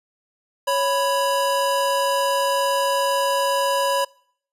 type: tone pair together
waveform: square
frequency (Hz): 554.4 / 989.5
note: C#5 / B5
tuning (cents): 0 / +3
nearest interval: minor seventh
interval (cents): 1003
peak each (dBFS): -22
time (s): 0.67-4.05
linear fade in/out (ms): 10
effects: noise-tail reverb RT60 0.6 s tail -25 dB re dry + resampled to 32000 Hz